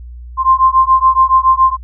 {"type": "beating tone pair", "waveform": "sine", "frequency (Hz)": [1046, 1053.1], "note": ["C6", "C6"], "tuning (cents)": [-1, 11], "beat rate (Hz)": 7.1, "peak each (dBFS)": -10, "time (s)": [0.37, 1.77], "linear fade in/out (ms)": 50, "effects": ["added 60 Hz sine -28 dBFS peak until 1.83 s"]}